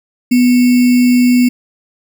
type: tone with sample-and-hold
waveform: sine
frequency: 246.9 Hz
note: B3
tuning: in tune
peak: -6 dBFS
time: 0.31-1.49 s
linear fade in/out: 10 ms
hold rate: 2450 Hz
effects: none